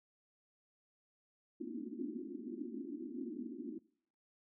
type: band-pass noise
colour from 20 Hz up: pink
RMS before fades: -44 dBFS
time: 1.6-3.79 s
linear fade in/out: 5 ms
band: 220 to 360 Hz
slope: 96 dB/octave
effects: noise-tail reverb RT60 0.6 s tail -22 dB re dry